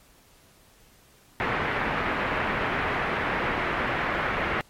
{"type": "low-pass noise", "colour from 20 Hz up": "white", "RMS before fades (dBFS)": -27, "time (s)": [1.4, 4.61], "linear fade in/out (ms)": 0, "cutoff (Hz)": 2100, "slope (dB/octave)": 24, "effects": ["pink hiss -57 dBFS RMS until 4.69 s", "MP3 64 kbps"]}